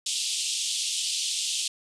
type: band-pass noise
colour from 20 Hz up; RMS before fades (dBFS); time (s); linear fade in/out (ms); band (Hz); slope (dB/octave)
pink; -29; 0.06-1.68; 5; 2900 to 9400; 48
effects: none